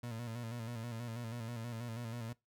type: tone with vibrato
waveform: 30% pulse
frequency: 116.54 Hz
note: A#2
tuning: in tune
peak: -38 dBFS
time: 0.03-2.33 s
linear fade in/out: 5 ms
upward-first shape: square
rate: 6.2 Hz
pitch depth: 56 cents each way
effects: noise-tail reverb RT60 0.2 s tail -21 dB re dry